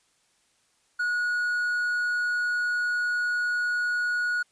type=tone; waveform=triangle; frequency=1455 Hz; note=F#6; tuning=29 cents flat; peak=-22 dBFS; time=0.99-4.43 s; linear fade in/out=10 ms; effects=white hiss -67 dBFS RMS until 4.51 s + resampled to 22050 Hz